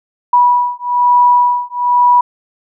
sine beating tone pair, 976 / 977.1 Hz, B5 / B5, -21 / -19 cents, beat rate 1.1 Hz, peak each -11 dBFS, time 0.33-2.21 s, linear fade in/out 5 ms, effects none

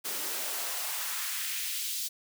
white noise with high-pass filter sweep, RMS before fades -34 dBFS, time 0.04-2.09 s, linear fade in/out 20 ms, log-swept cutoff 250 to 4300 Hz, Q 1.3, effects none

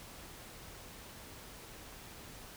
silence, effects pink hiss -51 dBFS RMS until 2.56 s

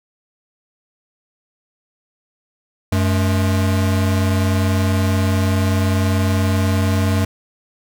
square tone pair together, 94.58 / 213.8 Hz, F#2 / A3, +39 / -49 cents, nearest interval octave + major second, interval 1412 cents, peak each -16 / -22 dBFS, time 2.92-7.25 s, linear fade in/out 5 ms, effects none

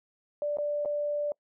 sine tone with dropouts, 587.3 Hz, D5, in tune, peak -27 dBFS, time 0.42-1.32 s, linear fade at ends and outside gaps 1 ms, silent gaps 0.571-0.585 / 0.85-0.857 s, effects noise-tail reverb RT60 0.1 s tail -26 dB re dry

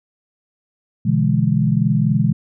sine chord, E dominant seventh, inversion second, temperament equal with one note detuned, 123.47 / 146.83 / 167.6 / 207.7 Hz, B2 / D3 / E3 / G#3, 0 / 0 / +29 / 0 cents, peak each -19 dBFS, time 1.05-2.33 s, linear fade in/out 10 ms, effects none

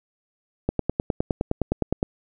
click train, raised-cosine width 2 ms, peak -8 dBFS, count 14, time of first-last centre 0.69-2.029 s, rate 9.71 Hz, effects none

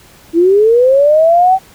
sine linear sweep, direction up, 322.4 to 773 Hz, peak -5 dBFS, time 0.33-1.59 s, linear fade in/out 50 ms, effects pink hiss -42 dBFS RMS until 1.74 s

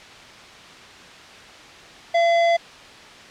sine tone with tanh clipping, 679 Hz, F5, 49 cents flat, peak -17 dBFS, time 2.14-2.57 s, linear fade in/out 10 ms, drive 18 dB, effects white hiss -42 dBFS RMS until 3.3 s + low-pass 4000 Hz 12 dB/octave

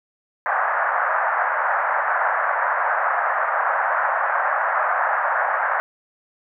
white band-pass noise, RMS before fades -21 dBFS, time 0.46-5.8 s, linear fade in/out 0 ms, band 600 to 1700 Hz, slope 48 dB/octave, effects none

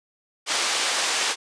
white band-pass noise, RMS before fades -24 dBFS, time 0.46-1.36 s, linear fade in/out 50 ms, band 490 to 5900 Hz, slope 12 dB/octave, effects resampled to 22050 Hz

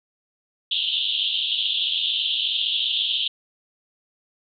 white band-pass noise, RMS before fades -24 dBFS, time 0.71-3.28 s, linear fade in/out 5 ms, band 2900 to 3700 Hz, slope 96 dB/octave, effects none

